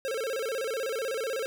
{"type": "tone with vibrato", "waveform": "square", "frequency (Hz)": 488.9, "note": "B4", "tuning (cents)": -18, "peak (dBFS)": -30, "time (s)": [0.05, 1.46], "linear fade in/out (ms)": 0, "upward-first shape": "square", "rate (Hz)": 16, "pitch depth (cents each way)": 160, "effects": []}